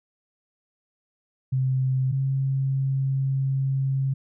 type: tone pair in turn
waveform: sine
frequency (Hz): 130.81 / 134.88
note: C3 / C#3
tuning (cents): 0 / -47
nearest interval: minor second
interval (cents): 53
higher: second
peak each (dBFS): -20 / -21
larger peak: first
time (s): 1.52-2.12 / 2.12-4.14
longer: second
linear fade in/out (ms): 10
effects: none